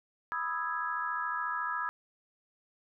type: chord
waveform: sine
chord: E major seventh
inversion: second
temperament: equal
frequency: 987.8 / 1244.5 / 1318.5 / 1661.2 Hz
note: B5 / D#6 / E6 / G#6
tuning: 0 / 0 / 0 / 0 cents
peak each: -37 / -37 / -37 / -36 dBFS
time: 0.32-1.89 s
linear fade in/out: 0 ms
effects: none